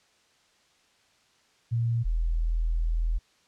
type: tone pair in turn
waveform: sine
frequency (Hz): 116.54 / 41.04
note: A#2 / E1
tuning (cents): 0 / -7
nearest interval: octave + tritone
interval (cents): 1807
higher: first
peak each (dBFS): -23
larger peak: neither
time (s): 1.71-2.04 / 2.04-3.19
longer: second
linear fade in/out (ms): 20
effects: white hiss -64 dBFS RMS until 3.47 s + low-pass 6000 Hz 12 dB/octave